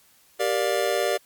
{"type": "chord", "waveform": "square", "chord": "G minor seventh", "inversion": "none", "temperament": "just", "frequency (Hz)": [392, 470.4, 588, 705.6], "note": ["G4", "Bb4", "D5", "F5"], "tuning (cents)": [0, 16, 2, 18], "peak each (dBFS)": [-28, -28, -26, -30], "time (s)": [0.39, 1.18], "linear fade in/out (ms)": 20, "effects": ["white hiss -58 dBFS RMS until 1.25 s", "MP3 96 kbps"]}